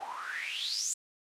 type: noise with band-pass filter sweep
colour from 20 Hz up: white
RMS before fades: -36 dBFS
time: 0-0.94 s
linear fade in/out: 10 ms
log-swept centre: 730 to 7700 Hz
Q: 9.9
effects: low-pass 12000 Hz 12 dB/octave